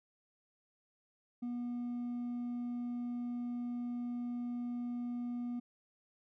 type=tone with hard clipping; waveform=sine; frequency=242 Hz; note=B3; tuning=35 cents flat; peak=-37 dBFS; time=1.42-5.6 s; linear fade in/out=10 ms; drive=2 dB; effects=none